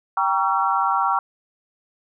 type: chord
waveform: sine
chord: G diminished seventh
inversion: none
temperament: just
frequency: 784 / 940.8 / 1128.9 / 1354.7 Hz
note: G5 / Bb5 / Db6 / Fb6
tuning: 0 / +16 / +31 / +47 cents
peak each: -23 dBFS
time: 0.17-1.19 s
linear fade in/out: 2 ms
effects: none